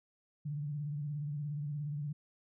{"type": "tone with vibrato", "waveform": "sine", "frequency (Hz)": 146.83, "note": "D3", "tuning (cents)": 0, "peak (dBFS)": -35, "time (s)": [0.45, 2.13], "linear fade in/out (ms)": 10, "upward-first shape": "sine", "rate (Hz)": 17, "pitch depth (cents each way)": 71, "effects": []}